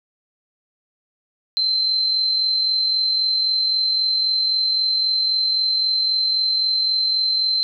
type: tone with amplitude modulation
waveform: sine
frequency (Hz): 4100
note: C8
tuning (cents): -36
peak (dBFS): -15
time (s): 1.57-7.63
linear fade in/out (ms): 0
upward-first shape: sine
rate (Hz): 43.8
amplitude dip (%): 35
effects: none